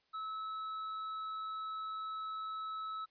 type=tone with tanh clipping; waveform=sine; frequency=1299 Hz; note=E6; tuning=26 cents flat; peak=-40 dBFS; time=0.13-3.06 s; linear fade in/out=20 ms; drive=7 dB; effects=white hiss -75 dBFS RMS until 3.1 s + resampled to 11025 Hz